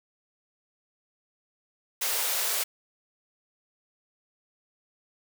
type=high-pass noise; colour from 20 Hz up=white; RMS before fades=-28 dBFS; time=2.01-2.64 s; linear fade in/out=10 ms; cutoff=400 Hz; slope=96 dB/octave; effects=none